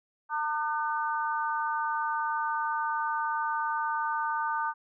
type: harmonic tone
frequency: 301.9 Hz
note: D4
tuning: 48 cents sharp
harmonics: 3 / 4 / 5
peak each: -30 / -32 / -34 dBFS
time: 0.29-4.74 s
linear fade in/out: 50 ms
effects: none